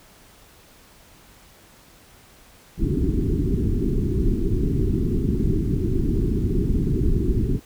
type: low-pass noise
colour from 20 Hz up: pink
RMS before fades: -21 dBFS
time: 2.77-7.6 s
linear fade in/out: 50 ms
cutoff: 410 Hz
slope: 96 dB/octave
effects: pink hiss -51 dBFS RMS until 7.65 s